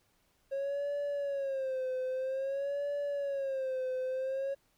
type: tone with vibrato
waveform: triangle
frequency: 543 Hz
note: C#5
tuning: 36 cents flat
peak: -29 dBFS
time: 0.51-4.55 s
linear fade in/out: 20 ms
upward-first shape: sine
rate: 0.51 Hz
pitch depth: 98 cents each way
effects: tanh soft clip ceiling -26 dBFS + pink hiss -72 dBFS RMS until 4.77 s